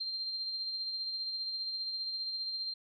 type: tone with tremolo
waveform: sine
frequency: 4169 Hz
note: C8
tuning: 7 cents flat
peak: -33 dBFS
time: 0-2.74 s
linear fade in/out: 10 ms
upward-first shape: sine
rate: 15 Hz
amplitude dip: 35%
effects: none